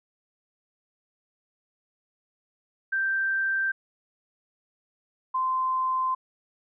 sine tone pair in turn, 1568 / 1036.7 Hz, G6 / C6, 0 / -16 cents, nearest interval perfect fifth, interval 716 cents, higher first, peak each -23 dBFS, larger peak neither, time 2.92-3.72 / 5.34-6.15 s, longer second, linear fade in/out 10 ms, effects none

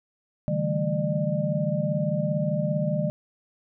sine tone cluster, 141.5 / 159 / 194.4 / 219.4 / 601 Hz, C#3 / D#3 / G3 / A3 / D5, +36 / +38 / -14 / -5 / +40 cents, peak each -30 / -27 / -30 / -33 / -28 dBFS, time 0.48-3.1 s, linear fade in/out 0 ms, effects none

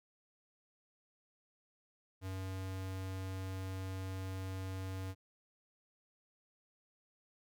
square tone, 94.7 Hz, F#2, 41 cents sharp, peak -40 dBFS, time 2.21-5.15 s, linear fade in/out 50 ms, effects none

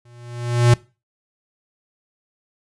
square tone with exponential growth, 120 Hz, B2, 49 cents flat, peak -9 dBFS, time 0.05-0.74 s, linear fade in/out 5 ms, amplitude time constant 150 ms, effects noise-tail reverb RT60 0.3 s tail -21 dB re dry + resampled to 24000 Hz

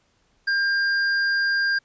triangle tone with hard clipping, 1600 Hz, G6, 35 cents sharp, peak -21 dBFS, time 0.47-1.79 s, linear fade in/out 10 ms, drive 16 dB, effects pink hiss -65 dBFS RMS until 1.84 s + resampled to 16000 Hz

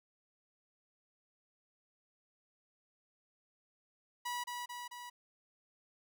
sawtooth tone with echo, 973 Hz, B5, 26 cents flat, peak -33 dBFS, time 4.25-4.44 s, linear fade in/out 10 ms, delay 220 ms, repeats 3, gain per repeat -3 dB, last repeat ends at 5.1 s, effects none

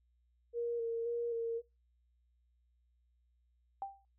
sine tone with vibrato, 466.2 Hz, A#4, in tune, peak -33 dBFS, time 0.53-1.62 s, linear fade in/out 50 ms, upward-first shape square, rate 1.9 Hz, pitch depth 21 cents each way
sine tone with exponential decay, 787 Hz, G5, 7 cents sharp, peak -34 dBFS, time 3.82-4.05 s, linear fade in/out 1 ms, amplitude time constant 48 ms
effects noise-tail reverb RT60 0.2 s tail -19 dB re dry + added 60 Hz sine -70 dBFS peak until 4.18 s

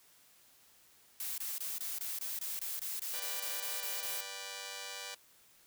blue noise bursts, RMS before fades -39 dBFS, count 15, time 1.2-4.208 s, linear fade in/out 2 ms, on 180 ms, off 22 ms
5% pulse chord, G major, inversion first, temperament just, 490 / 588 / 784 Hz, B4 / D5 / G5, -14 / +2 / 0 cents, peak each -36 dBFS, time 3.13-5.15 s, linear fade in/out 10 ms
effects white hiss -64 dBFS RMS until 5.66 s

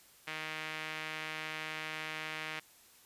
sawtooth tone with band-pass filter, 156.3 Hz, D#3, 8 cents sharp, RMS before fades -41 dBFS, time 0.27-2.6 s, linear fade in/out 10 ms, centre 2300 Hz, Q 1.8, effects white hiss -61 dBFS RMS until 3.05 s + resampled to 32000 Hz

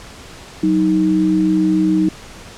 sine tone pair together, 186.5 / 313.7 Hz, F#3 / D#4, +14 / +14 cents, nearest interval major sixth, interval 900 cents, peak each -17 / -13 dBFS, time 0.63-2.09 s, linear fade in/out 5 ms, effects pink hiss -37 dBFS RMS until 2.57 s + low-pass 8000 Hz 12 dB/octave

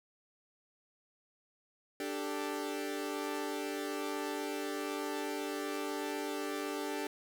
sawtooth chord, D suspended fourth, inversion none, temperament equal, 293.7 / 392 / 440 Hz, D4 / G4 / A4, 0 / 0 / 0 cents, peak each -35 / -36 / -38 dBFS, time 2-7.07 s, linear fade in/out 2 ms, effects none

